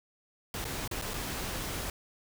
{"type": "noise with dropouts", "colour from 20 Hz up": "pink", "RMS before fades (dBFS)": -36, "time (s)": [0.54, 1.9], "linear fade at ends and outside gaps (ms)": 2, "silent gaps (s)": [[0.644, 0.651], [0.877, 0.912], [1.015, 1.021], [1.136, 1.139]], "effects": []}